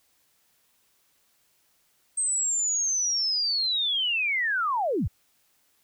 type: linear sweep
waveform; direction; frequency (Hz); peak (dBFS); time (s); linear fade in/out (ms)
sine; down; 8372 to 41.2; -23; 2.17-5.08; 10
effects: white hiss -67 dBFS RMS until 5.83 s